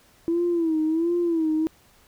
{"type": "tone with vibrato", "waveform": "sine", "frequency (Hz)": 329.6, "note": "E4", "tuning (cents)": 0, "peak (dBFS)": -19, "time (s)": [0.28, 1.67], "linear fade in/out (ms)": 0, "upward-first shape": "sine", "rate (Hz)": 1.4, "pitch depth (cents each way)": 98, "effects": ["tanh soft clip ceiling -15 dBFS", "pink hiss -57 dBFS RMS until 2.07 s"]}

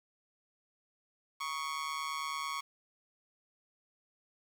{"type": "tone with amplitude modulation", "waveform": "sawtooth", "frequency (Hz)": 1108.7, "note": "C#6", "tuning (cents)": 0, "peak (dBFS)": -28, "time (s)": [1.4, 2.61], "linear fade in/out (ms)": 10, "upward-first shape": "sine", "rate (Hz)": 149, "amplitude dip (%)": 75, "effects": ["low-pass 8000 Hz 12 dB/octave", "9-bit"]}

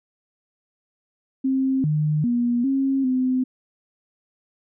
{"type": "tone with pitch steps", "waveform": "sine", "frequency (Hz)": [265.2, 151.8, 240.1, 270.2, 256.4], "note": ["C4", "D#3", "B3", "C#4", "C4"], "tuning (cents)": [23, -42, -49, -44, -35], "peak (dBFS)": -18, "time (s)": [1.44, 3.44], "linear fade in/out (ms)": 10, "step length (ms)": 400, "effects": []}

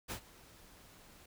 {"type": "noise with ADSR envelope", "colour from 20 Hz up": "pink", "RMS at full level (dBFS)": -39, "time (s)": [0.08, 1.26], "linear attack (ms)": 32, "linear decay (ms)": 86, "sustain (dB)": -20, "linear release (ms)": 6, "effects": []}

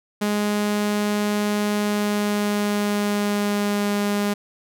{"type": "tone with pitch glide", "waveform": "sawtooth", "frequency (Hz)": [207.7, 204.5], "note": ["G#3", "G#3"], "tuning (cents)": [0, -26], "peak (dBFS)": -16, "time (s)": [0.21, 4.34], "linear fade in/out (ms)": 10, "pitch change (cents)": -26, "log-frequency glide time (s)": [1.77, 3.91], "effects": []}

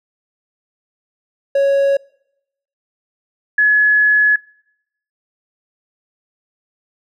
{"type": "tone pair in turn", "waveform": ["triangle", "sine"], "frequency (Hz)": [554.4, 1698.2], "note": ["C#5", "G#6"], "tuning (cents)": [0, 38], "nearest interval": "octave + perfect fifth", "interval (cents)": 1938, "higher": "second", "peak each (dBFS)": -9, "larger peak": "neither", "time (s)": [[1.55, 1.97], [3.58, 4.36]], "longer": "second", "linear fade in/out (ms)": 5, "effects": ["noise-tail reverb RT60 0.8 s tail -25 dB re dry"]}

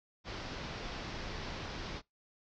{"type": "low-pass noise", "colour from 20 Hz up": "pink", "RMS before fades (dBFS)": -42, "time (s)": [0.24, 2.02], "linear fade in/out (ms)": 50, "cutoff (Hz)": 5600, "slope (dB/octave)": 48, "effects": ["noise-tail reverb RT60 0.2 s tail -25 dB re dry"]}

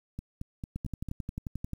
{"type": "two click trains", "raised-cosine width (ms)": 5, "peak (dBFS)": [-22, -24], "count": [12, 5], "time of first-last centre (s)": [[0.76, 1.733], [0.19, 1.087]], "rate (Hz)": [11.3, 4.46], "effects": ["9-bit"]}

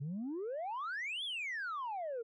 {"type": "exponential two-way sweep", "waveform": "sine", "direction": "up then down", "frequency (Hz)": [131.9, 3520, 443.3], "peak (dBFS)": -35, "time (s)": [0, 2.23], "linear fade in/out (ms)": 20, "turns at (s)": 1.24, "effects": ["tanh soft clip ceiling -35 dBFS"]}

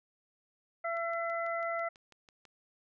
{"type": "harmonic tone", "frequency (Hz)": 673, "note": "E5", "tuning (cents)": 36, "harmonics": [1, 2, 3], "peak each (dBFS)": [-34, -37, -39], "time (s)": [0.84, 1.89], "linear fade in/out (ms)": 10}
{"type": "click train", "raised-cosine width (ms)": 0.2, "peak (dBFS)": -39, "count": 10, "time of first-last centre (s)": [0.97, 2.453], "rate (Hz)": 6.07}
{"effects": []}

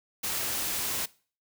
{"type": "noise", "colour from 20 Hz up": "white", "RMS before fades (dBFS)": -31, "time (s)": [0.23, 1.06], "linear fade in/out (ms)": 10, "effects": ["noise-tail reverb RT60 0.4 s tail -21 dB re dry"]}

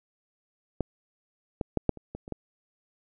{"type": "clicks", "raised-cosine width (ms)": 2, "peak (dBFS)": [-13, -15, -11, -8, -29, -23, -28, -19], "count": 8, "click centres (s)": [0.807, 1.612, 1.773, 1.893, 1.973, 2.15, 2.279, 2.323], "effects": []}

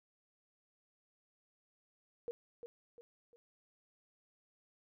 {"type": "tone with echo", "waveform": "sine", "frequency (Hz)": 473.8, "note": "A#4", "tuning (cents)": 28, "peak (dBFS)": -37, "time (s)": [2.28, 2.31], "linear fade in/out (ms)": 0, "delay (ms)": 350, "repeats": 3, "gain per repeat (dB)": -8, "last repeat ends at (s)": 3.36, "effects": []}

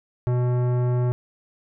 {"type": "tone with tanh clipping", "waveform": "sine", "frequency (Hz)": 123.47, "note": "B2", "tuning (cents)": 0, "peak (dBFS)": -21, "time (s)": [0.27, 1.12], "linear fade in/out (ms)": 0, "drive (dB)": 16, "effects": []}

